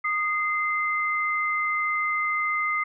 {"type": "tone pair together", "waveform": "sine", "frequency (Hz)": [1234.4, 2076], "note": ["D#6", "C7"], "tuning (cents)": [-14, -14], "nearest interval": "major sixth", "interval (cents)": 900, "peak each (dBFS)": [-26, -25], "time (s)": [0.04, 2.84], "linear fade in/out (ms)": 10, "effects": []}